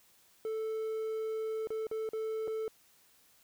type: tone with dropouts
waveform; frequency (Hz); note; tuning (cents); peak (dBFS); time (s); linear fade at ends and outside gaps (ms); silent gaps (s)
triangle; 440; A4; 0; -31; 0.45-2.68; 1; 1.672-1.704 / 1.869-1.913 / 2.09-2.133 / 2.475-2.479
effects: white hiss -65 dBFS RMS until 3.43 s